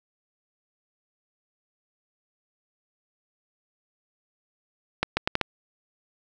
accelerating click train, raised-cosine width 0.3 ms, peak -6 dBFS, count 5, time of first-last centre 5.03-5.413 s, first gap 140 ms, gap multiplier 0.75, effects none

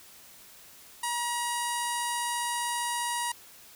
sawtooth tone with low-pass filter, 955 Hz, A#5, 42 cents sharp, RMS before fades -31 dBFS, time 1.03-3.32 s, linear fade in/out 5 ms, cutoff 9900 Hz, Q 4, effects white hiss -52 dBFS RMS until 3.75 s

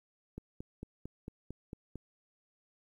click train, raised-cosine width 3 ms, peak -29 dBFS, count 8, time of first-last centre 0.38-1.957 s, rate 4.44 Hz, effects 11-bit

